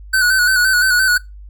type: tone with vibrato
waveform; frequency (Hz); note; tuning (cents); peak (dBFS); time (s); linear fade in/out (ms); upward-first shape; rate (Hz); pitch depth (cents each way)
square; 1497; F#6; +20; -12; 0.13-1.18; 10; square; 5.8; 43
effects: noise-tail reverb RT60 0.2 s tail -21 dB re dry + added 50 Hz sine -33 dBFS peak until 1.49 s